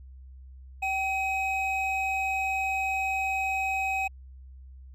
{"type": "tone pair together", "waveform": "triangle", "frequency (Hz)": [771.3, 2535], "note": ["G5", "D#7"], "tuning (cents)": [-28, 32], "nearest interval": "octave + major sixth", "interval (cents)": 2060, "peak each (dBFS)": -27, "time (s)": [0.82, 4.08], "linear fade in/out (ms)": 10, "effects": ["added 65 Hz sine -44 dBFS peak until 4.94 s"]}